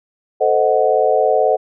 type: chord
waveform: sine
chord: A diminished seventh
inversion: none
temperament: equal with one note detuned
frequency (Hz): 440 / 518.7 / 622.3 / 740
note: A4 / C5 / Eb5 / Gb5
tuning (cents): 0 / -15 / 0 / 0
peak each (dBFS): -17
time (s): 0.4-1.57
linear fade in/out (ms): 20
effects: none